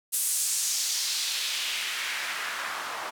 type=noise with band-pass filter sweep; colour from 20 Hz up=white; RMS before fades=-30 dBFS; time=0.12-3.11 s; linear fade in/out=20 ms; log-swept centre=10000 to 950 Hz; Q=1.5; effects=none